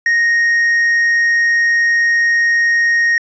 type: tone with tanh clipping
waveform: sine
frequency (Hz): 1864.7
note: A#6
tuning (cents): 0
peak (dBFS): -11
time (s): 0.06-3.18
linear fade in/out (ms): 2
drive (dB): 3
effects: resampled to 16000 Hz